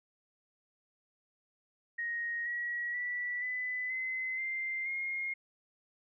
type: tone with pitch steps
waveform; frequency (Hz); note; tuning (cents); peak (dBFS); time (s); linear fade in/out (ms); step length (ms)
sine; 1874 / 1915.6 / 1958.1 / 2002 / 2046 / 2091 / 2138; A#6 / A#6 / B6 / B6 / C7 / C7 / C7; +9 / +47 / -15 / +23 / -39 / -2 / +37; -33; 1.98-5.34; 10; 480
effects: none